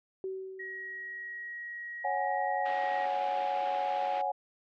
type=tone with exponential decay; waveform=sine; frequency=380 Hz; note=F#4; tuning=46 cents sharp; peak=-32 dBFS; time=0.24-1.53 s; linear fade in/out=1 ms; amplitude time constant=280 ms
type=tone; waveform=sine; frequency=1899 Hz; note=A#6; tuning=32 cents sharp; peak=-38 dBFS; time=0.59-3.06 s; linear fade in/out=10 ms
type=chord; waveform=sine; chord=C# suspended fourth; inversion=none; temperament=equal; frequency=554.4 / 740 / 830.6 Hz; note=C#5 / F#5 / G#5; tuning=0 / 0 / 0 cents; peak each=-36 / -32 / -32 dBFS; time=2.04-4.32 s; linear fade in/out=10 ms
type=band-pass noise; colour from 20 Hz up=white; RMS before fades=-46 dBFS; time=2.65-4.22 s; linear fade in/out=10 ms; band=250 to 3000 Hz; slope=24 dB/octave
effects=none